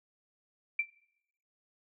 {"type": "tone with exponential decay", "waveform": "sine", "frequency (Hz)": 2349, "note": "D7", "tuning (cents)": 0, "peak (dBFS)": -23, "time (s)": [0.79, 0.86], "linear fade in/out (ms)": 5, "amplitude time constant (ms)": 15, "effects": ["noise-tail reverb RT60 0.8 s tail -20 dB re dry"]}